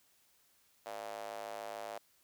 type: tone with high-pass filter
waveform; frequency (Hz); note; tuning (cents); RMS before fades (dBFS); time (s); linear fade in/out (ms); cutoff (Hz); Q
square; 53.4; G#1; +49; -44; 0.86-1.98; 0; 640; 3.8
effects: white hiss -70 dBFS RMS until 2.23 s